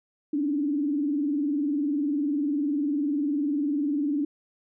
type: tone with vibrato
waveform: sine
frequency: 291 Hz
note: D4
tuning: 16 cents flat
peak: -23 dBFS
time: 0.33-4.25 s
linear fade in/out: 5 ms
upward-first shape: sine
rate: 20 Hz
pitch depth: 120 cents each way
effects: none